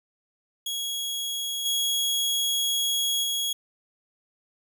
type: tone with level steps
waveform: sawtooth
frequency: 3322 Hz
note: G#7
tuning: in tune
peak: -25 / -20 / -22 dBFS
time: 0.66-3.53 s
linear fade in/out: 5 ms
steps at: 1.65 / 3.23 s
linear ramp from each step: 10 ms
effects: none